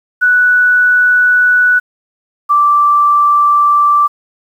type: tone pair in turn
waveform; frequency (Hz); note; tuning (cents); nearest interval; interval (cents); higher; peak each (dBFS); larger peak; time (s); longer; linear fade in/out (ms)
sine; 1479 / 1170.5; F#6 / D6; -1 / -6; major third; 405; first; -6; neither; 0.21-1.8 / 2.49-4.08; neither; 20
effects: 7-bit